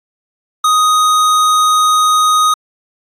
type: tone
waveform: square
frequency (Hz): 1248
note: D#6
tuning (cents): +5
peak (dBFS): -9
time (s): 0.64-2.54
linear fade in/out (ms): 5
effects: low-pass 12000 Hz 12 dB/octave + AAC 64 kbps